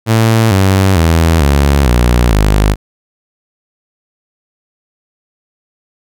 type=tone with pitch steps; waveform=sawtooth; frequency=112.3 / 96.08 / 82.21 / 70.34 / 60.18 / 51.49 Hz; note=A2 / G2 / E2 / C#2 / B1 / G#1; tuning=+36 / -34 / -4 / +26 / -44 / -14 cents; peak=-3 dBFS; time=0.06-2.76 s; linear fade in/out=50 ms; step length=450 ms; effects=none